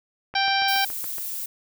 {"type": "click train", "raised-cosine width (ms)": 0.5, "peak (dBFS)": -23, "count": 7, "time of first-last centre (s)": [0.34, 1.183], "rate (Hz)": 7.12}
{"type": "harmonic tone", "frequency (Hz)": 784, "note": "G5", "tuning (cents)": 0, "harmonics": [1, 2, 3, 4, 5, 6, 7], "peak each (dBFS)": [-23, -26, -28, -29, -30, -31, -31], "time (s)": [0.35, 0.85], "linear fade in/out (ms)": 5}
{"type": "noise", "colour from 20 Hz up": "violet", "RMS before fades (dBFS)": -31, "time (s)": [0.68, 1.46], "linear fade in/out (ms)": 5}
{"effects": []}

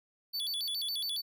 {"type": "tone with vibrato", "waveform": "square", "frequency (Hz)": 3935, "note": "B7", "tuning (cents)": -7, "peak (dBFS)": -33, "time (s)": [0.33, 1.22], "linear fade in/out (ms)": 20, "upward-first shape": "square", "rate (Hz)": 7.2, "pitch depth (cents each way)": 240, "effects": []}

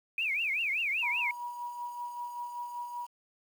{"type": "tone with vibrato", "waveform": "sine", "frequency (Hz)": 2430, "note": "D#7", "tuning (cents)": -42, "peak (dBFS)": -28, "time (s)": [0.18, 1.31], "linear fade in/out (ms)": 2, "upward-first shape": "triangle", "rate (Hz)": 5.2, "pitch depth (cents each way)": 270}
{"type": "tone with tremolo", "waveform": "sine", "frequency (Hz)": 964, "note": "B5", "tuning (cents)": -42, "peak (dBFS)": -34, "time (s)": [1.02, 3.07], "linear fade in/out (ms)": 20, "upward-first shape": "sine", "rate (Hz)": 5.2, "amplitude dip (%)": 50}
{"effects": ["9-bit"]}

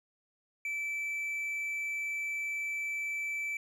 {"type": "tone", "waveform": "triangle", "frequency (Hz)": 2319, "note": "D7", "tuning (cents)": -22, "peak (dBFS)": -31, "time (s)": [0.65, 3.57], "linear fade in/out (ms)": 2, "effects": []}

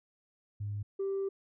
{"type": "tone pair in turn", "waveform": "sine", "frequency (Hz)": [102.8, 390.9], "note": ["G#2", "G4"], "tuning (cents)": [-17, -5], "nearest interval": "octave + major seventh", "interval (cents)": 2312, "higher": "second", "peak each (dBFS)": [-33, -29], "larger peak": "second", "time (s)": [[0.6, 0.83], [0.99, 1.29]], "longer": "second", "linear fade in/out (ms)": 10, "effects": ["tanh soft clip ceiling -28 dBFS"]}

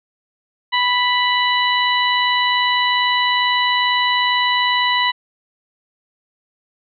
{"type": "harmonic tone", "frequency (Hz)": 987.8, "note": "B5", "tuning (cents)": 0, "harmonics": [1, 2, 3, 4], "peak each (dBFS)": [-18, -19, -21, -23], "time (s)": [0.72, 5.12], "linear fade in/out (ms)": 20, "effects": []}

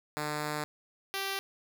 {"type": "tone pair in turn", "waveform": "5% pulse", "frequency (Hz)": [150.2, 390.5], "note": ["D3", "G4"], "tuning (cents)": [39, -7], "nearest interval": "octave + perfect fourth", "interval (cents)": 1654, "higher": "second", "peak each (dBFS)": -21, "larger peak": "neither", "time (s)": [[0.17, 0.64], [1.14, 1.39]], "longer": "first", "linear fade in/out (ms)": 0, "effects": []}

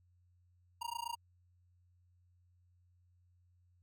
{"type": "tone with amplitude modulation", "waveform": "square", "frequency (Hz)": 940, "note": "A#5", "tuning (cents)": 14, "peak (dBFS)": -36, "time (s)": [0.81, 1.16], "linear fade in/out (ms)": 10, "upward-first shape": "sine", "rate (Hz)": 28.2, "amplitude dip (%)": 100, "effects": ["added 89 Hz sine -67 dBFS peak until 3.82 s"]}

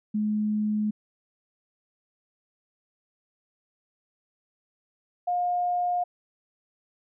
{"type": "tone pair in turn", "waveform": "sine", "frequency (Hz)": [212, 711.8], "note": ["G#3", "F5"], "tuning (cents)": [36, 33], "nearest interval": "octave + major sixth", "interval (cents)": 2097, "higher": "second", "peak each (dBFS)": -23, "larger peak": "neither", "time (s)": [[0.14, 0.91], [5.27, 6.04]], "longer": "neither", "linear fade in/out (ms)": 10, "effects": []}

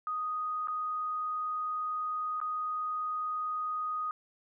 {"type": "tone with dropouts", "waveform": "sine", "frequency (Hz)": 1244.5, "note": "D#6", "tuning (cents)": 0, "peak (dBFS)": -31, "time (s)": [0.07, 4.11], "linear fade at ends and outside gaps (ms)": 1, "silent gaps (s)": [[0.673, 0.683], [2.402, 2.414]], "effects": []}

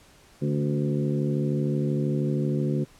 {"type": "harmonic tone with a mistuned harmonic", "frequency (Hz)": 73, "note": "D2", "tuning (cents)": -10, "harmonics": [2, 3, 4, 5, 6, 7], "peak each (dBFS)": [-25, -29, -32, -31, -40, -37], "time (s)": [0.41, 2.85], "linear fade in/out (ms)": 20, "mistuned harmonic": 4, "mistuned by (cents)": -44, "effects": ["pink hiss -55 dBFS RMS until 2.99 s", "low-pass 11000 Hz 12 dB/octave"]}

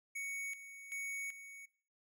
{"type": "tone with tremolo", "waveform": "square", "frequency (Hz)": 2229, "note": "C#7", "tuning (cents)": 9, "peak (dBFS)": -40, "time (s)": [0.15, 1.66], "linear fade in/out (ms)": 10, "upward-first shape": "square", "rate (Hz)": 1.3, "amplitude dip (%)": 70, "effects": ["noise-tail reverb RT60 0.5 s tail -23 dB re dry"]}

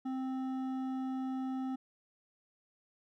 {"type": "tone with hard clipping", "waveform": "sine", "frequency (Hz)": 261.6, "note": "C4", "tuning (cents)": 0, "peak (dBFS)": -36, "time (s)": [0.05, 1.76], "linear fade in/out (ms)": 10, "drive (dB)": 9, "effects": []}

